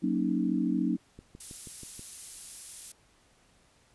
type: chord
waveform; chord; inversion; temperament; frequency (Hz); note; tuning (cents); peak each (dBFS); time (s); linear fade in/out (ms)
sine; D# minor seventh; first; equal; 185 / 233.1 / 277.2 / 311.1; F#3 / A#3 / C#4 / D#4; 0 / 0 / 0 / 0; -31; 0.02-0.97; 20
type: click train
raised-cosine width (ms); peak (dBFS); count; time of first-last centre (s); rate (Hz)
3; -33; 6; 1.19-1.994; 6.22
type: noise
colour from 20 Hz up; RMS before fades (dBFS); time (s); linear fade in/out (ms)
violet; -38; 1.4-2.92; 5
effects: pink hiss -64 dBFS RMS until 3.94 s + resampled to 24000 Hz